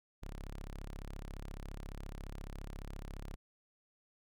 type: tone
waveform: sawtooth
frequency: 34.45 Hz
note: C#1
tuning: 10 cents flat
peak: -39 dBFS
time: 0.22-3.36 s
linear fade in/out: 10 ms
effects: none